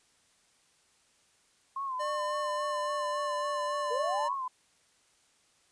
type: tone with vibrato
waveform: sine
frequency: 1058 Hz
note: C6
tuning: 19 cents sharp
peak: -32 dBFS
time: 1.76-4.48 s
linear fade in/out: 5 ms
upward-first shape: sine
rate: 3.6 Hz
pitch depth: 78 cents each way
type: tone with pitch glide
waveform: square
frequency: 599 to 588.7 Hz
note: D5 to D5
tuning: +34 to +4 cents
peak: -34 dBFS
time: 1.99-4.29 s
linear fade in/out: 20 ms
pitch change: -30 cents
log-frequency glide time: 2.27-3.36 s
type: linear sweep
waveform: sine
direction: up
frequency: 441.3 to 1053 Hz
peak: -31 dBFS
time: 3.9-4.35 s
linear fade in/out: 20 ms
effects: white hiss -67 dBFS RMS until 5.71 s + resampled to 22050 Hz